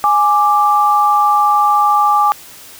sine tone pair together, 830.6 / 1177.1 Hz, G#5 / D6, 0 / +4 cents, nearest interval tritone, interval 604 cents, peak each -12 / -11 dBFS, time 0.04-2.32 s, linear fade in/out 0 ms, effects white hiss -37 dBFS RMS until 2.79 s

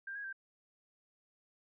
sine tone with pitch steps, 1589 / 1650 / 1574 Hz, G6 / G#6 / G6, +23 / -12 / +7 cents, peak -40 dBFS, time 0.07-0.328 s, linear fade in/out 5 ms, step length 86 ms, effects none

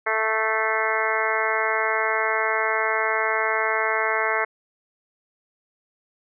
harmonic tone with a mistuned harmonic, 220 Hz, A3, in tune, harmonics 2 / 3 / 4 / 5 / 6 / 7 / 8 / 9 / 10, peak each -29 / -29 / -29 / -29 / -29 / -29 / -29 / -29 / -29 dBFS, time 0.06-4.45 s, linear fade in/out 10 ms, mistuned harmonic 10, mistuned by -48 cents, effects none

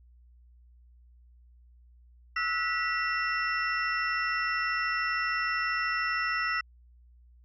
sine tone cluster, 1305 / 1458 / 1951 / 2716 / 5340 Hz, E6 / F#6 / B6 / F7 / E8, -18 / -26 / -22 / -49 / +22 cents, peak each -32 / -36 / -30 / -36 / -39 dBFS, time 2.36-6.61 s, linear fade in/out 5 ms, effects added 60 Hz sine -54 dBFS peak until 7.44 s

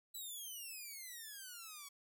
5% pulse exponential sweep, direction down, 3999 to 1108.7 Hz, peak -38 dBFS, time 0.14-1.89 s, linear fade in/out 10 ms, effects none

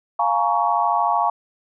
sine chord, Bb minor seventh, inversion second, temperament just, 699.2 / 839.1 / 932.3 / 1118.8 Hz, F5 / Ab5 / Bb5 / Db6, +2 / +18 / 0 / +16 cents, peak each -22 dBFS, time 0.19-1.3 s, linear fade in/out 5 ms, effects none

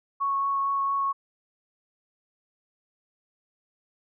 sine tone with vibrato, 1105 Hz, C#6, 6 cents flat, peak -23 dBFS, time 0.2-1.13 s, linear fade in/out 20 ms, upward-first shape triangle, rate 4.4 Hz, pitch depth 10 cents each way, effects none

